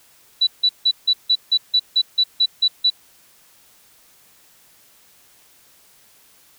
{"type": "tone bursts", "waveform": "sine", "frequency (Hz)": 3951, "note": "B7", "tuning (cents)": 0, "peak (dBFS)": -12, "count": 12, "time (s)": [0.41, 2.902], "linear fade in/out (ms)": 10, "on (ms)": 61, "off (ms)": 160, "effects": ["white hiss -53 dBFS RMS until 6.58 s"]}